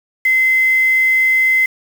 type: tone with quantisation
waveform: sine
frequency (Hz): 2058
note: C7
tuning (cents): -29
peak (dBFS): -10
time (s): 0.25-1.66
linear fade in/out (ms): 5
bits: 5
effects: none